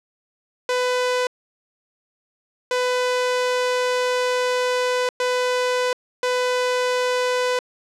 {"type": "tone bursts at uneven times", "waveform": "sawtooth", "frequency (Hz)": 499.8, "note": "B4", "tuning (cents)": 21, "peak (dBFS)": -15, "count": 4, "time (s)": [[0.69, 1.27], [2.71, 5.09], [5.2, 5.93], [6.23, 7.59]], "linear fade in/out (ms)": 2, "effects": ["low-pass 7000 Hz 12 dB/octave"]}